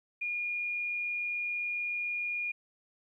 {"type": "tone", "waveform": "sine", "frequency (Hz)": 2429, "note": "D#7", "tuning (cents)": -42, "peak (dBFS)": -31, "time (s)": [0.21, 2.52], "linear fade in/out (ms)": 10, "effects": ["12-bit"]}